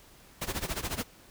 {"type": "noise with tremolo", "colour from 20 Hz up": "pink", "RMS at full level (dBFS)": -31, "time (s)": [0.41, 1.04], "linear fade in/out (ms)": 10, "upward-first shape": "sine", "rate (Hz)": 14, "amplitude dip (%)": 85, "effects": ["pink hiss -56 dBFS RMS until 1.3 s"]}